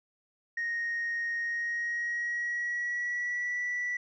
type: tone with pitch glide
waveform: sine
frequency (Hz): 1864.7 to 1959.7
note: A#6 to B6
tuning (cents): 0 to -14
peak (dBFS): -28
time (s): 0.57-3.97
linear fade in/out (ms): 5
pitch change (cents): +86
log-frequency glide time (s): 1.4-3.61
effects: tanh soft clip ceiling -27 dBFS